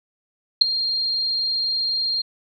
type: tone with ADSR envelope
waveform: sine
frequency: 4208 Hz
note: C8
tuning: 9 cents sharp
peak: -4 dBFS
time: 0.61-2.22 s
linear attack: 9 ms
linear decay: 5 ms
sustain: -16 dB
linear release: 10 ms
effects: none